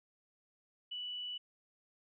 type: tone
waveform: sine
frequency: 2960 Hz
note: F#7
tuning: in tune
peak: -39 dBFS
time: 0.91-1.38 s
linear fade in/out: 10 ms
effects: none